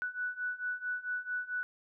sine beating tone pair, 1480 / 1484.5 Hz, F#6 / F#6, 0 / +5 cents, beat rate 4.5 Hz, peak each -38 / -36 dBFS, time 0.02-1.63 s, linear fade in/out 0 ms, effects none

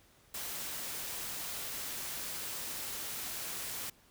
white noise, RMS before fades -40 dBFS, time 0.34-3.9 s, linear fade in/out 5 ms, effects pink hiss -64 dBFS RMS until 4.1 s

